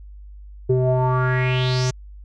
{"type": "tone with low-pass filter sweep", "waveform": "square", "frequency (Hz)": 127.6, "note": "C3", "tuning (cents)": -43, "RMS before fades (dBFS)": -19, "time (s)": [0.69, 1.91], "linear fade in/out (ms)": 10, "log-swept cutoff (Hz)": [400, 6500], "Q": 5.2, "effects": ["added 50 Hz sine -37 dBFS peak until 2.24 s"]}